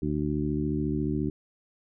harmonic tone with a mistuned harmonic, 74.3 Hz, D2, 21 cents sharp, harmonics 1 / 2 / 3 / 4 / 5, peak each -34 / -31 / -32 / -30 / -34 dBFS, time 0.02-1.3 s, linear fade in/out 5 ms, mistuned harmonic 1, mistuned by -16 cents, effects none

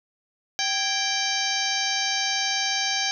harmonic tone with a mistuned harmonic, 781 Hz, G5, 7 cents flat, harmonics 1 / 2 / 3 / 4 / 5 / 6 / 7 / 8, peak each -31 / -31 / -31 / -31 / -31 / -31 / -31 / -31 dBFS, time 0.59-3.11 s, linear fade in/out 0 ms, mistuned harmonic 2, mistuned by +93 cents, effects none

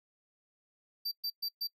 square tone bursts, 4669 Hz, D8, 11 cents flat, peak -33 dBFS, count 4, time 1.05-1.674 s, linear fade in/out 10 ms, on 66 ms, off 120 ms, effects noise-tail reverb RT60 0.1 s tail -25 dB re dry

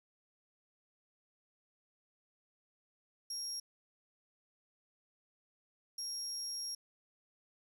35% pulse tone bursts at uneven times, 5588 Hz, F8, in tune, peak -36 dBFS, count 2, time 3.3-3.6 / 5.98-6.75 s, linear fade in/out 5 ms, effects none

